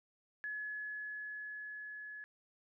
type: tone with level ramp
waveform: sine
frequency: 1700 Hz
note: G#6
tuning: 40 cents sharp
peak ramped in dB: -38 to -45 dBFS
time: 0.44-2.24 s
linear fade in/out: 0 ms
effects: none